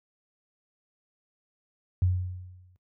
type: tone with exponential decay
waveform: sine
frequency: 91 Hz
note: F#2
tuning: 28 cents flat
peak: -18 dBFS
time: 2.02-2.76 s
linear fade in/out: 0 ms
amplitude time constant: 160 ms
effects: noise-tail reverb RT60 0.1 s tail -18 dB re dry + high-pass 60 Hz 12 dB/octave